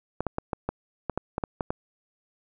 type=clicks; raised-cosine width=1 ms; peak=-13 dBFS; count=11; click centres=0.206 / 0.267 / 0.384 / 0.532 / 0.69 / 1.097 / 1.176 / 1.381 / 1.438 / 1.608 / 1.705 s; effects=none